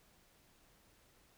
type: silence
effects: pink hiss -68 dBFS RMS until 1.37 s